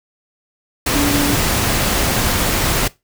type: tone in noise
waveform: sine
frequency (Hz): 287.4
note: D4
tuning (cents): -37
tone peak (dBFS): -15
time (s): 0.95-1.35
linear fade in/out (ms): 5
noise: pink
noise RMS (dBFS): -17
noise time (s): 0.86-2.88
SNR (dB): -1
effects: noise-tail reverb RT60 0.2 s tail -19 dB re dry